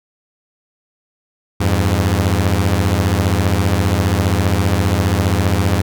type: beating tone pair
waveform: sawtooth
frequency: 86 / 101 Hz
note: F2 / G#2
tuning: -26 / -48 cents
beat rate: 15 Hz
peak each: -12 dBFS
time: 1.6-5.82 s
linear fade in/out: 10 ms
effects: none